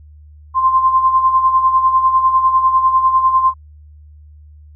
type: tone with tremolo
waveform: sine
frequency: 1046.5 Hz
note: C6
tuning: in tune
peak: -7 dBFS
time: 0.54-3.54 s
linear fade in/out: 50 ms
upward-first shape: sine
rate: 10 Hz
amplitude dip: 60%
effects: added 75 Hz sine -38 dBFS peak until 4.75 s